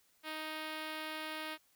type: tone with notch filter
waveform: 5% pulse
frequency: 311.9 Hz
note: D#4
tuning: 4 cents sharp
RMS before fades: -42 dBFS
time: 0.23-1.58 s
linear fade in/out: 50 ms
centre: 8000 Hz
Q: 1.1
effects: white hiss -71 dBFS RMS until 1.75 s